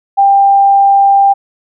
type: tone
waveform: sine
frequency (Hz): 793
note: G5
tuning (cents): +20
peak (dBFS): -4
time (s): 0.17-1.34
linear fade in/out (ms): 20
effects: none